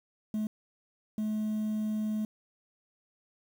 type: tone bursts at uneven times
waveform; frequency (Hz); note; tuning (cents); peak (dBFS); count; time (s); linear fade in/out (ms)
sine; 214.9; A3; -41; -26; 2; 0.34-0.47 / 1.18-2.25; 2
effects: tanh soft clip ceiling -28 dBFS + 9-bit